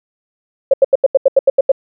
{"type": "tone bursts", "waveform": "sine", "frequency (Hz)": 542, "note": "C#5", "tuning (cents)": -39, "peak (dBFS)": -4, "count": 10, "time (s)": [0.71, 1.718], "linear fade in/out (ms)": 5, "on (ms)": 27, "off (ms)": 82, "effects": []}